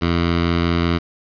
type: tone with notch filter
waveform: 10% pulse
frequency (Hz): 85.2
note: F2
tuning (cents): -42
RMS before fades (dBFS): -18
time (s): 0.01-0.99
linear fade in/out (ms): 20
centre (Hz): 520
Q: 1.8
effects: resampled to 11025 Hz + 7-bit